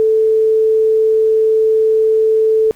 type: tone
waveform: sine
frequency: 439.5 Hz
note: A4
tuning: 2 cents flat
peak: -9 dBFS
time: 0-2.71 s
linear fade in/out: 0 ms
effects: pink hiss -48 dBFS RMS until 2.75 s